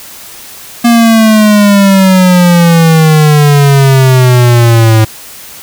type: exponential sweep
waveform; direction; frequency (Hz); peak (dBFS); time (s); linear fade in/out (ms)
square; down; 237.7 to 109.1; -3; 0.84-5.05; 10
effects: white hiss -29 dBFS RMS until 5.62 s